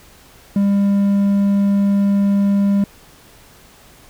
triangle tone, 200 Hz, G3, 35 cents sharp, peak -10 dBFS, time 0.56-2.84 s, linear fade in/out 2 ms, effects pink hiss -46 dBFS RMS until 4.09 s

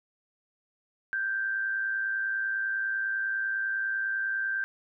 sine tone with amplitude modulation, 1568 Hz, G6, in tune, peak -25 dBFS, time 1.13-4.64 s, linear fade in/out 0 ms, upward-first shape sine, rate 110 Hz, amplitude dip 45%, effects none

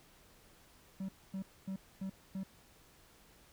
triangle tone bursts, 191.8 Hz, G3, 37 cents flat, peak -35 dBFS, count 5, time 1-2.435 s, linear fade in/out 5 ms, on 87 ms, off 250 ms, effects pink hiss -63 dBFS RMS until 3.52 s

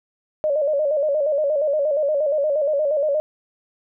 sine tone with vibrato, 587.3 Hz, D5, in tune, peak -17 dBFS, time 0.44-3.2 s, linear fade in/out 0 ms, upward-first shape square, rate 8.5 Hz, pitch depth 79 cents each way, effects none

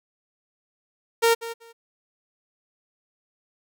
sawtooth tone with echo, 461.3 Hz, A#4, 18 cents flat, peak -12 dBFS, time 1.22-1.35 s, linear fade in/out 20 ms, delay 190 ms, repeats 2, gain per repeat -15 dB, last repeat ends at 1.73 s, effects none

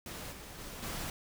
pink noise with level steps, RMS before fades -43 / -48 / -45 / -39 dBFS, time 0.06-1.1 s, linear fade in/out 2 ms, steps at 0.31 / 0.58 / 0.82 s, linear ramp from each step 20 ms, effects none

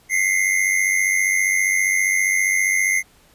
square tone pair together, 2040 / 2135 Hz, C7 / C7, -44 / +34 cents, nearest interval minor second, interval 78 cents, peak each -20 dBFS, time 0.09-3.03 s, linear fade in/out 50 ms, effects pink hiss -54 dBFS RMS until 3.34 s + resampled to 32000 Hz

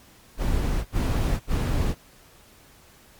brown noise bursts, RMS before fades -23 dBFS, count 3, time 0.37-1.952 s, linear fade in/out 50 ms, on 480 ms, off 71 ms, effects pink hiss -53 dBFS RMS until 3.19 s + MP3 96 kbps

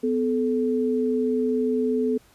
sine tone pair together, 251 / 433.7 Hz, B3 / A4, +28 / -25 cents, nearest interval major sixth, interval 947 cents, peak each -23 dBFS, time 0.03-2.18 s, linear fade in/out 10 ms, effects pink hiss -57 dBFS RMS until 2.34 s + resampled to 32000 Hz

